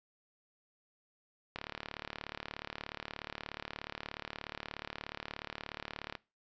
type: click train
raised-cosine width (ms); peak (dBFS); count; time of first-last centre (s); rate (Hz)
0.3; -23; 170; 1.56-6.152; 36.8
effects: noise-tail reverb RT60 0.3 s tail -22 dB re dry + resampled to 16000 Hz